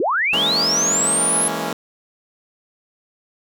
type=linear sweep; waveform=sine; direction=up; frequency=290.3 to 11000 Hz; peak=-16 dBFS; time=0-1.48 s; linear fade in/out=2 ms
type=chord; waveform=10% pulse; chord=A# half-diminished seventh; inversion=second; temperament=equal with one note detuned; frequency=164.81 / 207.7 / 229.9 / 277.2 Hz; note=E3 / G#3 / A#3 / C#4; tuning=0 / 0 / -24 / 0 cents; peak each=-20 dBFS; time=0.33-1.73 s; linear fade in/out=2 ms
effects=none